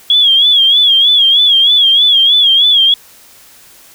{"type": "tone with vibrato", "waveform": "sine", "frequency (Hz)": 3322, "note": "G#7", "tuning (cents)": 0, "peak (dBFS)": -5, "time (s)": [0.1, 2.94], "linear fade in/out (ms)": 2, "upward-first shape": "sine", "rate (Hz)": 3.2, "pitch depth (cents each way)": 91, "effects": ["white hiss -41 dBFS RMS until 3.94 s"]}